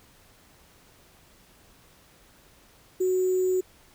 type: tone with sample-and-hold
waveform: sine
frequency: 370 Hz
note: F#4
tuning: in tune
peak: -21 dBFS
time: 3-3.61 s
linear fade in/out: 10 ms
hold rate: 7350 Hz
effects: pink hiss -57 dBFS RMS until 3.94 s